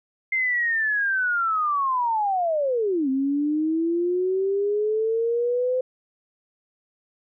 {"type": "linear two-way sweep", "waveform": "sine", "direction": "down then up", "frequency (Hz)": [2100, 261.6, 514], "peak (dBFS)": -20, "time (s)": [0.32, 5.81], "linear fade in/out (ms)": 5, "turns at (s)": 3.09, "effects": []}